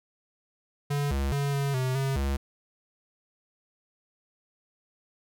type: tone with pitch steps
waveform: square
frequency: 143.4 / 68.8 / 141.3 / 139.9 / 129.1 / 135.5 / 68.9 Hz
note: D3 / C#2 / C#3 / C#3 / C3 / C#3 / C#2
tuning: -41 / -12 / +34 / +16 / -23 / -39 / -10 cents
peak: -26 dBFS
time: 0.9-2.37 s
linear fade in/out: 10 ms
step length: 210 ms
effects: none